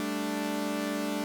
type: chord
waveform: sawtooth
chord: G suspended second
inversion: none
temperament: equal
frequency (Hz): 196 / 220 / 293.7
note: G3 / A3 / D4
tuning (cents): 0 / 0 / 0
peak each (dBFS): -33 / -31 / -28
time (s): 0-1.24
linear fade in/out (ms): 0
effects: none

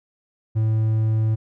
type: tone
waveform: triangle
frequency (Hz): 110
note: A2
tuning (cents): 0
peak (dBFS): -15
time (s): 0.55-1.36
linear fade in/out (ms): 20
effects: none

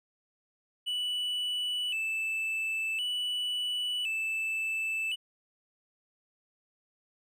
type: tone with vibrato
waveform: triangle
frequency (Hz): 2794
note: F7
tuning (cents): 0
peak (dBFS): -28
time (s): 0.86-5.16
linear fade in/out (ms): 20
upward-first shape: square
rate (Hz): 0.47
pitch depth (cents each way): 100
effects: none

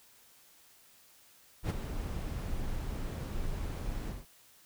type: noise with ADSR envelope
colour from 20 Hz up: brown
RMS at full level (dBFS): -27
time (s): 1.63-4.26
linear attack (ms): 72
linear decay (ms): 16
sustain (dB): -9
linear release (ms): 180
effects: white hiss -61 dBFS RMS until 4.65 s

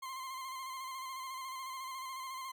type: tone with vibrato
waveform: 40% pulse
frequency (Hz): 1051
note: C6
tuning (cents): +7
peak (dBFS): -40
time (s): 0.02-2.52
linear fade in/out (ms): 10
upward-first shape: square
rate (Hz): 14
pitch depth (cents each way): 31
effects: none

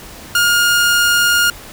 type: tone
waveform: sawtooth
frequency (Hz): 1419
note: F6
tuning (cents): +27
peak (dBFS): -7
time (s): 0.35-1.5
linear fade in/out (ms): 2
effects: pink hiss -35 dBFS RMS until 1.72 s

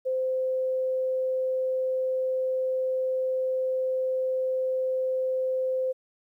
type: tone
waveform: sine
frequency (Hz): 518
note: C5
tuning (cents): -17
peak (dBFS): -24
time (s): 0.05-5.93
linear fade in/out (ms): 20
effects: 11-bit

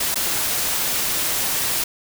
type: noise with dropouts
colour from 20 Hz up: white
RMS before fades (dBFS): -22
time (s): 0-1.84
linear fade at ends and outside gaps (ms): 5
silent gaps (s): 0.145-0.156
effects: none

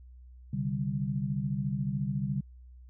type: chord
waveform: sine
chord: C suspended second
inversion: none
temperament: equal with one note detuned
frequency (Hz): 132.79 / 146.83 / 196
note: C3 / D3 / G3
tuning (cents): +26 / 0 / 0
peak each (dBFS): -33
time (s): 0.53-2.41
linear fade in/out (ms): 5
effects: added 62 Hz sine -48 dBFS peak until 2.89 s

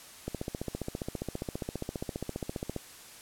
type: click train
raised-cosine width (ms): 2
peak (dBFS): -20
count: 38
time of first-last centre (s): 0.28-2.763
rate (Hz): 14.9
effects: white hiss -50 dBFS RMS until 3.21 s + low-pass 12000 Hz 12 dB/octave

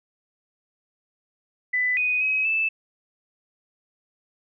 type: tone with pitch steps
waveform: sine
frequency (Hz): 1996 / 2491 / 2543 / 2632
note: B6 / D#7 / D#7 / E7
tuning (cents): +18 / +1 / +37 / -3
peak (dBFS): -20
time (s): 1.73-2.69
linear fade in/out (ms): 10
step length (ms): 240
effects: none

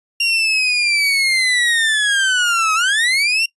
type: linear two-way sweep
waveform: 30% pulse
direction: down then up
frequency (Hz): 2784 to 1262 to 2784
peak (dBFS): -11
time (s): 0.2-3.46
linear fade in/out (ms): 5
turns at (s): 2.74
effects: noise-tail reverb RT60 0.1 s tail -22 dB re dry + resampled to 24000 Hz

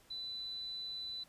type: tone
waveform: sine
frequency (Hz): 3991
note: B7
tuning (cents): +17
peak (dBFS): -40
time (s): 0.1-1.24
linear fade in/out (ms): 10
effects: pink hiss -65 dBFS RMS until 1.28 s + resampled to 32000 Hz

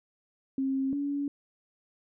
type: tone pair in turn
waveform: sine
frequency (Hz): 268.2 / 284.1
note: C4 / C#4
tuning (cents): +43 / +43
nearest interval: minor second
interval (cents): 100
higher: second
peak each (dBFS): -26 / -28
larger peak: first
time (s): 0.58-0.93 / 0.93-1.28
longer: neither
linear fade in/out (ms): 2
effects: none

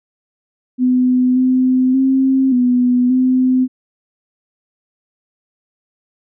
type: tone with pitch steps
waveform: sine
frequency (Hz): 252.3 / 256.4 / 265.4 / 247.7 / 256.2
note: B3 / C4 / C4 / B3 / C4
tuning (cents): +37 / -35 / +25 / +5 / -36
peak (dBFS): -10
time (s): 0.78-3.68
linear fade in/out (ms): 50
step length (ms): 580
effects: none

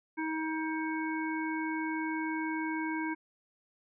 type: harmonic tone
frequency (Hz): 316.7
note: D#4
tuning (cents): +31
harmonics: 1 / 3 / 5 / 7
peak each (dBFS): -33 / -38 / -40 / -41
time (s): 0.17-3.15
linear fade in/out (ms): 20
effects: none

